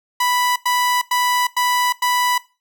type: tone bursts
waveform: sawtooth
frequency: 987.8 Hz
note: B5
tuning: in tune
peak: -12 dBFS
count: 5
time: 0.2-2.38 s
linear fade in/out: 5 ms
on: 360 ms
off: 95 ms
effects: noise-tail reverb RT60 0.3 s tail -19 dB re dry